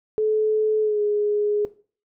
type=tone with pitch glide; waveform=sine; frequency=431.5 to 416.3 Hz; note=A4 to G#4; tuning=-34 to +4 cents; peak=-18 dBFS; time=0.18-1.65 s; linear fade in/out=0 ms; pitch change=-62 cents; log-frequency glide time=0.81-1.01 s; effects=noise-tail reverb RT60 0.4 s tail -17 dB re dry